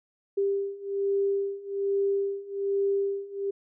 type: beating tone pair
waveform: sine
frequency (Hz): 396 / 397.2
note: G4 / G4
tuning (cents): +18 / +23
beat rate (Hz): 1.2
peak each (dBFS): -29 / -27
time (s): 0.37-3.51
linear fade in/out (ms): 10
effects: none